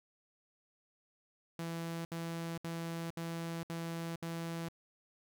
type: tone bursts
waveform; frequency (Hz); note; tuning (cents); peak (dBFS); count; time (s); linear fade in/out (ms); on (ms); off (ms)
sawtooth; 166.6; E3; +19; -34; 6; 1.59-4.685; 2; 460; 67
effects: none